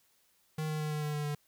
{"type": "tone with pitch steps", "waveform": "square", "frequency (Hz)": [155.56, 154.13, 152.71, 151.31, 149.91, 148.54, 147.17], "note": ["D#3", "D#3", "D#3", "D#3", "D3", "D3", "D3"], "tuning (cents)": [0, -16, -32, -48, 36, 20, 4], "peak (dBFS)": -33, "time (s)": [0.58, 1.35], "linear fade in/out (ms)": 5, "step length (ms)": 110, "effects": ["white hiss -70 dBFS RMS until 1.47 s"]}